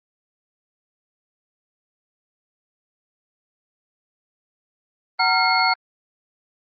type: tone cluster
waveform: sine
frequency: 749 / 924 / 1386 / 2155 / 4392 Hz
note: F#5 / A#5 / F6 / C#7 / C#8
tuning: +21 / -16 / -14 / -49 / -17 cents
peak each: -22 dBFS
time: 5.19-5.74 s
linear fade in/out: 10 ms
effects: Opus 32 kbps